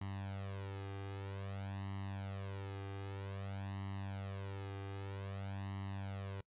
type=tone with flanger; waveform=sawtooth; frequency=98 Hz; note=G2; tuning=in tune; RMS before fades=-44 dBFS; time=0.01-6.41 s; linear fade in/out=5 ms; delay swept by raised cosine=1 to 2.5 ms; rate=0.52 Hz; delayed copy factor=+0.75; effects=noise-tail reverb RT60 0.1 s tail -24 dB re dry + resampled to 8000 Hz